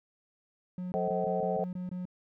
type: tone bursts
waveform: triangle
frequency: 181.1 Hz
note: F#3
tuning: 37 cents flat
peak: -32 dBFS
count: 8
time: 0.78-2.054 s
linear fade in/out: 2 ms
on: 140 ms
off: 22 ms
type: chord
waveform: sine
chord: A diminished seventh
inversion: none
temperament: just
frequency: 440 / 528 / 633.6 / 760.3 Hz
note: A4 / C5 / Eb5 / Gb5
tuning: 0 / +16 / +31 / +47 cents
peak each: -34 dBFS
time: 0.94-1.64 s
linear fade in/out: 0 ms
effects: none